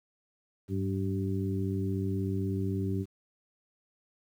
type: harmonic tone with a mistuned harmonic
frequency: 96.2 Hz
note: G2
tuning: 32 cents flat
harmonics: 1 / 2 / 3 / 4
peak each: -31 / -34 / -36 / -37 dBFS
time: 0.68-3.06 s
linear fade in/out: 50 ms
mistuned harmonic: 1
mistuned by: +54 cents
effects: 10-bit